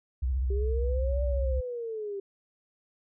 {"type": "tone with vibrato", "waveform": "sine", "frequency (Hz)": 64.3, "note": "C2", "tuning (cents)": -30, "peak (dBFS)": -25, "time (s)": [0.22, 1.61], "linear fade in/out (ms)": 10, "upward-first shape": "triangle", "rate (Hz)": 15, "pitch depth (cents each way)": 180}
{"type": "linear two-way sweep", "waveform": "sine", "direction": "up then down", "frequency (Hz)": [390, 583, 390], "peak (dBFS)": -32, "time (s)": [0.5, 2.2], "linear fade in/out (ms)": 5, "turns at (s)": 1.23}
{"effects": []}